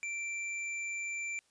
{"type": "tone", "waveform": "square", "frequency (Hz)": 2349, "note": "D7", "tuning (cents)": 0, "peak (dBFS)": -36, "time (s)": [0.03, 1.39], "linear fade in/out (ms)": 0, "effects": ["white hiss -71 dBFS RMS until 1.5 s", "resampled to 22050 Hz"]}